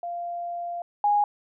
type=tone pair in turn; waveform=sine; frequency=694 / 825.3 Hz; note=F5 / G#5; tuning=-11 / -11 cents; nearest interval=minor third; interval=300 cents; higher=second; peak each=-29 / -18 dBFS; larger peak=second; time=0.03-0.82 / 1.04-1.24 s; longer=first; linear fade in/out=2 ms; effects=none